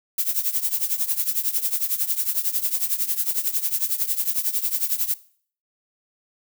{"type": "noise with tremolo", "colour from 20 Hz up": "violet", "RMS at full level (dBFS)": -20, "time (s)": [0.18, 5.14], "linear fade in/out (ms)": 2, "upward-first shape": "triangle", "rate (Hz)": 11, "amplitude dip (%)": 90, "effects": ["noise-tail reverb RT60 0.5 s tail -19 dB re dry"]}